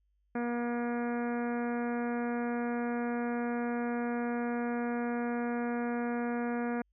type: harmonic tone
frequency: 238.9 Hz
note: A#3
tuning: 43 cents sharp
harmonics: 1 / 2 / 3 / 4 / 5 / 6 / 7 / 8 / 9 / 10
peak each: -32 / -37 / -40 / -46 / -48 / -45 / -46 / -53 / -52 / -55 dBFS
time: 0.35-6.82 s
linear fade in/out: 5 ms
effects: added 50 Hz sine -70 dBFS peak until 6.92 s